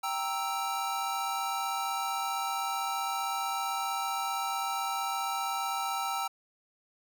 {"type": "chord", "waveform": "square", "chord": "E diminished", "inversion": "first", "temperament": "equal", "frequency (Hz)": [784, 932.3, 1318.5], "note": ["G5", "Bb5", "E6"], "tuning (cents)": [0, 0, 0], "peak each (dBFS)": [-35, -37, -35], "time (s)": [0.03, 6.28], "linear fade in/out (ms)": 10, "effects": []}